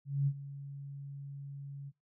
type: tone with ADSR envelope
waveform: sine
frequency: 140 Hz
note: C#3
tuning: 18 cents sharp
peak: -25 dBFS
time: 0.05-1.92 s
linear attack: 220 ms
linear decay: 61 ms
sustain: -16 dB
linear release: 39 ms
effects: noise-tail reverb RT60 0.2 s tail -23 dB re dry